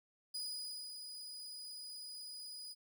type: tone with ADSR envelope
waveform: 35% pulse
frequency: 4942 Hz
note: D#8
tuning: 13 cents flat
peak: -38 dBFS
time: 0.34-2.75 s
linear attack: 9 ms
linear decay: 570 ms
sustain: -7 dB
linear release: 34 ms
effects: none